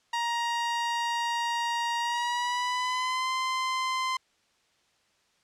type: tone with pitch glide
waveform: sawtooth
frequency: 940 to 1037 Hz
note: A#5 to C6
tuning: +14 to -16 cents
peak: -23 dBFS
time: 0.13-4.17 s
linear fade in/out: 5 ms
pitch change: +170 cents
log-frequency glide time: 1.99-3.3 s
effects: white hiss -68 dBFS RMS until 5.43 s + low-pass 6000 Hz 12 dB/octave